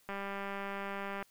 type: click train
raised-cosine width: 0.5 ms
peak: -25 dBFS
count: 226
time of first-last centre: 0.09-1.226 s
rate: 198 Hz
effects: white hiss -67 dBFS RMS until 1.3 s